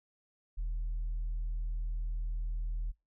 sine tone, 40.01 Hz, D#1, 49 cents sharp, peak -30 dBFS, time 0.57-2.92 s, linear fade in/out 20 ms, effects noise-tail reverb RT60 0.2 s tail -23 dB re dry + tanh soft clip ceiling -30 dBFS

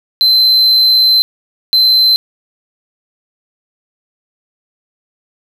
triangle tone bursts at uneven times, 4079 Hz, C8, 45 cents flat, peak -5 dBFS, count 2, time 0.21-1.22 / 1.73-2.16 s, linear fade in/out 0 ms, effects none

